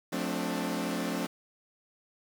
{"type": "chord", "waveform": "sawtooth", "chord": "D minor seventh", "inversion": "first", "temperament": "equal with one note detuned", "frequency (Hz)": [179.11, 220, 261.6, 293.7], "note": ["F3", "A3", "C4", "D4"], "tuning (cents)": [44, 0, 0, 0], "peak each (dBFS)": -32, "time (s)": [0.12, 1.27], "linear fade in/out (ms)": 10, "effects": ["8-bit"]}